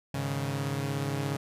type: chord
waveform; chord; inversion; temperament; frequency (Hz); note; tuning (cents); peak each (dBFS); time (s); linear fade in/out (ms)
sawtooth; Ab suspended fourth; none; equal; 103.83 / 138.59 / 155.56; Ab2 / Db3 / Eb3; 0 / 0 / 0; -33 / -27 / -33; 0.14-1.37; 5
effects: resampled to 32000 Hz